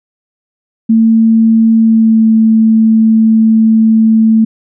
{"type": "tone with pitch glide", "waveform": "sine", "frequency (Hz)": [224.6, 221.9], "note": ["A3", "A3"], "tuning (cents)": [36, 15], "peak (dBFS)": -4, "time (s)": [0.89, 4.45], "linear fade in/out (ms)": 10, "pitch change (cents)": -21, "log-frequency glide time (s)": [1.79, 2.26], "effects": []}